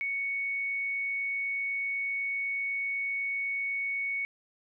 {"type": "tone", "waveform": "sine", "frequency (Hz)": 2223, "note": "C#7", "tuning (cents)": 4, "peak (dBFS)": -29, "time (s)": [0.01, 4.25], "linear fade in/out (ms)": 0, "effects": []}